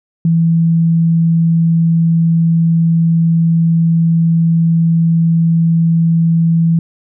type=tone; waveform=sine; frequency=165.5 Hz; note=E3; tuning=7 cents sharp; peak=-8 dBFS; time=0.25-6.79 s; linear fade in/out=2 ms; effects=none